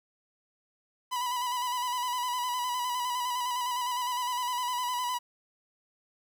45% pulse tone with vibrato, 987.8 Hz, B5, in tune, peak -29 dBFS, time 1.11-5.19 s, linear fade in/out 20 ms, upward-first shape square, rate 9.8 Hz, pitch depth 33 cents each way, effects 10-bit

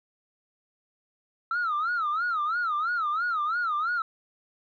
sine tone with vibrato, 1311 Hz, E6, 10 cents flat, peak -23 dBFS, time 1.51-4.02 s, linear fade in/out 2 ms, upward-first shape sine, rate 3 Hz, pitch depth 180 cents each way, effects tanh soft clip ceiling -22 dBFS

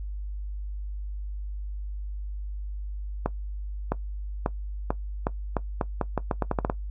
accelerating click train, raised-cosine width 1 ms, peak -10 dBFS, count 15, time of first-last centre 3.26-6.699 s, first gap 660 ms, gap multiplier 0.82, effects noise-tail reverb RT60 0.1 s tail -17 dB re dry + added 50 Hz sine -31 dBFS peak until 6.9 s

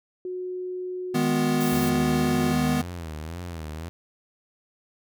sine tone, 365.3 Hz, F#4, 22 cents flat, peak -29 dBFS, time 0.25-2.52 s, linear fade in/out 2 ms
square chord, G# minor, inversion second, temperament equal, 155.56 / 207.7 / 246.9 Hz, D#3 / G#3 / B3, 0 / 0 / 0 cents, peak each -28 / -30 / -24 dBFS, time 1.14-2.82 s, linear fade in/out 10 ms
blue noise, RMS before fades -35 dBFS, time 1.6-1.9 s, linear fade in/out 10 ms
sawtooth tone with vibrato, 82.41 Hz, E2, in tune, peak -29 dBFS, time 1.72-3.89 s, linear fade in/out 0 ms, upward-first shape sine, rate 1.9 Hz, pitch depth 130 cents each way
effects none

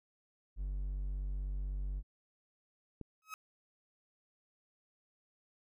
triangle tone, 48.04 Hz, G1, 34 cents flat, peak -33 dBFS, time 0.56-2.03 s, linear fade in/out 50 ms
click, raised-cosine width 3 ms, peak -31 dBFS, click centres 3.013 s
30% pulse tone with exponential growth, 1277 Hz, D#6, 45 cents sharp, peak -36 dBFS, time 3.22-3.34 s, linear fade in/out 1 ms, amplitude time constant 24 ms
effects none

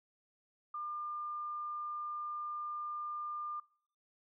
sine tone, 1200 Hz, D6, 37 cents sharp, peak -38 dBFS, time 0.74-3.6 s, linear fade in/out 5 ms, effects noise-tail reverb RT60 0.6 s tail -24 dB re dry

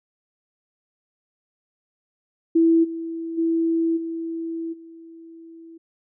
sine tone with level steps, 329.6 Hz, E4, in tune, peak -13 / -27 / -18 / -26 / -40 dBFS, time 2.55-5.78 s, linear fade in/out 10 ms, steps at 2.83 / 3.37 / 3.96 / 4.72 s, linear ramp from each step 20 ms, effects none

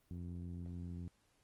15% pulse tone with low-pass filter, 87.31 Hz, F2, in tune, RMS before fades -45 dBFS, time 0.11-1.08 s, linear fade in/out 0 ms, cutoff 190 Hz, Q 0.77, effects pink hiss -75 dBFS RMS until 1.43 s + Opus 24 kbps

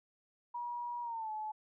sine tone with pitch glide, 960 to 860.2 Hz, B5 to A5, -49 to -39 cents, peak -37 dBFS, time 0.54-1.52 s, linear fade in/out 10 ms, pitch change -190 cents, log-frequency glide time 1.02-1.31 s, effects none

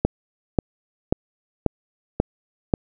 click train, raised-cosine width 2 ms, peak -3 dBFS, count 6, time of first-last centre 0.05-2.738 s, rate 1.86 Hz, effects none

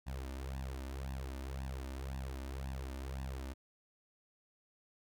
sawtooth tone with flanger, 66.4 Hz, C2, 26 cents sharp, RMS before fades -42 dBFS, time 0.06-3.54 s, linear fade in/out 20 ms, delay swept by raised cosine 1.1 to 3.4 ms, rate 1.9 Hz, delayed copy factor +0.9, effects none

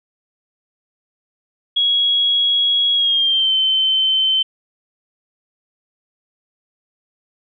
sine tone with pitch glide, 3322 to 3082 Hz, G#7 to G7, 0 to -30 cents, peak -13 dBFS, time 1.76-4.43 s, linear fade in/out 10 ms, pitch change -130 cents, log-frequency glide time 2.94-3.54 s, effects none

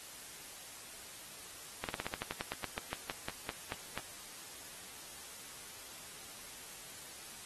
slowing click train, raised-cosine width 0.3 ms, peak -20 dBFS, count 18, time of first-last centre 1.84-3.976 s, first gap 48 ms, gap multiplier 1.11, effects white hiss -50 dBFS RMS until 7.45 s + AAC 32 kbps

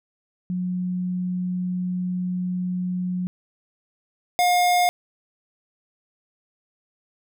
sine / square tone pair in turn, 181.1 / 713.2 Hz, F#3 / F5, -37 / +36 cents, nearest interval 2 octaves, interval 2373 cents, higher second, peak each -23 / -17 dBFS, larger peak second, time 0.5-3.27 / 4.39-4.89 s, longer first, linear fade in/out 0 ms, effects none

